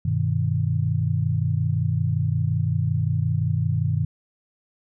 sine chord, G augmented, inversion none, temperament equal, 98 / 123.47 / 155.56 Hz, G2 / B2 / D#3, 0 / 0 / 0 cents, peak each -24 dBFS, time 0.05-4.05 s, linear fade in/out 5 ms, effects none

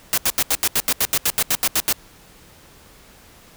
white noise bursts, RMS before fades -18 dBFS, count 15, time 0.13-1.926 s, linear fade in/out 0 ms, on 46 ms, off 79 ms, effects pink hiss -48 dBFS RMS until 3.56 s

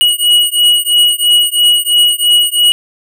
square beating tone pair, 2909 / 2912 Hz, F#7 / F#7, -30 / -28 cents, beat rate 3 Hz, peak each -11 dBFS, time 0.01-2.72 s, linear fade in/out 0 ms, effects none

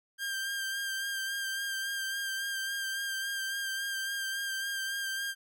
sawtooth tone with vibrato, 1590 Hz, G6, 24 cents sharp, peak -29 dBFS, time 0.18-5.35 s, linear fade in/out 50 ms, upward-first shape sine, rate 3.6 Hz, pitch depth 25 cents each way, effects none

